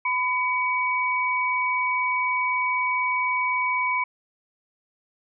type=tone pair together; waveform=sine; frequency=1005 / 2262 Hz; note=B5 / C#7; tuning=+30 / +34 cents; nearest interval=octave + major second; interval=1404 cents; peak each=-24 dBFS; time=0.05-4.04 s; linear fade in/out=5 ms; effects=none